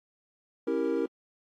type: chord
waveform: triangle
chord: C# diminished seventh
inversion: none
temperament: equal with one note detuned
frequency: 272.9 / 329.6 / 392 / 466.2 Hz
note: C#4 / E4 / G4 / Bb4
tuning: -27 / 0 / 0 / 0 cents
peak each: -31 / -29 / -31 / -28 dBFS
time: 0.67-1.06 s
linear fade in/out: 5 ms
effects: AAC 48 kbps